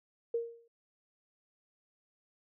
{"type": "tone with exponential decay", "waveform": "sine", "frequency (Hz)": 465.5, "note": "A#4", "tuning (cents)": -2, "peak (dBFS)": -27, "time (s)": [0.34, 0.68], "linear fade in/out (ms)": 5, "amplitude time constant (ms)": 73, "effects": []}